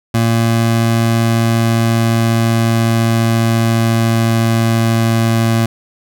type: tone with pitch glide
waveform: 25% pulse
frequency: 114.8 to 113.94 Hz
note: A#2 to A#2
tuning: -26 to -39 cents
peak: -7 dBFS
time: 0.14-5.66 s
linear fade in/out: 5 ms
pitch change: -13 cents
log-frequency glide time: 0.93-5.38 s
effects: none